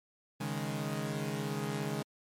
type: chord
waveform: sawtooth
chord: C# suspended second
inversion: none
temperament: equal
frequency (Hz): 138.59 / 155.56 / 207.7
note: C#3 / D#3 / G#3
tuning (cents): 0 / 0 / 0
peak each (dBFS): -34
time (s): 0.4-2.03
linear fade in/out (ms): 10
effects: MP3 64 kbps